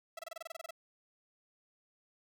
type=tone bursts; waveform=sawtooth; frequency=659.3 Hz; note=E5; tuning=in tune; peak=-37 dBFS; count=12; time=0.17-0.708 s; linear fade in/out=5 ms; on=21 ms; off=26 ms; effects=none